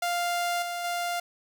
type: tone with level steps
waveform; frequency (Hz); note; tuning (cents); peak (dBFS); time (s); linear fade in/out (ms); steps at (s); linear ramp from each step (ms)
sawtooth; 698.5; F5; 0; -22 / -27 / -24; 0.02-1.2; 5; 0.62 / 0.84; 5
effects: none